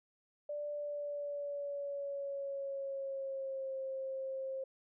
sine tone with pitch glide, 587.3 to 532.4 Hz, D5 to C5, 0 to +30 cents, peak -37 dBFS, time 0.49-4.64 s, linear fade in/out 5 ms, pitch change -170 cents, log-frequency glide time 0.71-3.76 s, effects none

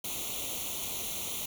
white noise with comb filter, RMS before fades -36 dBFS, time 0.04-1.46 s, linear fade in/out 5 ms, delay 0.3 ms, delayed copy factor +0.9, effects none

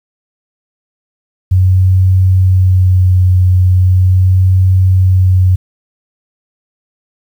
sine tone with vibrato, 92.5 Hz, F#2, in tune, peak -5 dBFS, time 1.51-5.56 s, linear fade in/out 10 ms, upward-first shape sine, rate 0.39 Hz, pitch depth 18 cents each way, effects 7-bit

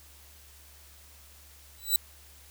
5% pulse tone with exponential growth, 3951 Hz, B7, in tune, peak -10 dBFS, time 1.78-1.96 s, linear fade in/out 2 ms, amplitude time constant 39 ms, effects added 71 Hz sine -55 dBFS peak until 2.5 s + white hiss -55 dBFS RMS until 2.5 s

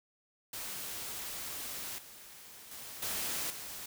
white noise with level steps, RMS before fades -41 / -52 / -46 / -36 / -44 dBFS, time 0.53-3.86 s, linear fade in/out 5 ms, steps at 1.98 / 2.71 / 3.02 / 3.5 s, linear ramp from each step 5 ms, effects none

